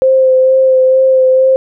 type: tone with vibrato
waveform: sine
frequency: 522 Hz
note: C5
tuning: 4 cents flat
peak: -5 dBFS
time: 0.02-1.56 s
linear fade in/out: 0 ms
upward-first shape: sine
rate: 2.2 Hz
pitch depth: 16 cents each way
effects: none